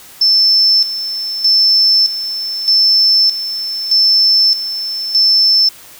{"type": "tone with tremolo", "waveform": "sine", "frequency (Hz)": 5300, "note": "E8", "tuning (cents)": 9, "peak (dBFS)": -7, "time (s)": [0.21, 5.69], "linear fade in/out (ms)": 5, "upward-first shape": "square", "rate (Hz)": 0.81, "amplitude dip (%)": 70, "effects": ["white hiss -38 dBFS RMS until 5.99 s"]}